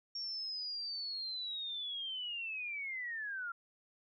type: linear sweep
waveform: sine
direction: down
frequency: 5540 to 1362 Hz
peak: -38 dBFS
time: 0.15-3.52 s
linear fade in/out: 5 ms
effects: none